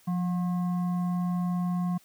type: tone with frequency modulation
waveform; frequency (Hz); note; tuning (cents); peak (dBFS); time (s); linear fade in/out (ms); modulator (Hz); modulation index
sine; 177.1; F3; +24; -25; 0.07-1.98; 10; 899; 0.32
effects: white hiss -60 dBFS RMS until 2.04 s + high-pass 80 Hz 12 dB/octave